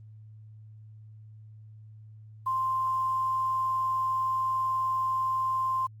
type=tone with quantisation; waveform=sine; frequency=1046.5 Hz; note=C6; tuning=in tune; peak=-25 dBFS; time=2.46-5.87 s; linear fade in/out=10 ms; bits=9; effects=added 108 Hz sine -46 dBFS peak until 6 s + Opus 24 kbps